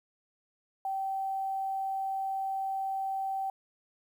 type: tone with quantisation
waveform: sine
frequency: 774 Hz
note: G5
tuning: 22 cents flat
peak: -30 dBFS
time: 0.85-3.5 s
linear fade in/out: 2 ms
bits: 10
effects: none